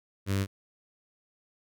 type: tone with notch filter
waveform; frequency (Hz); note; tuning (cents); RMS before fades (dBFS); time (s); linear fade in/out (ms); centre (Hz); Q
sawtooth; 98; G2; 0; -28; 0.26-0.47; 50; 790; 1.3
effects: none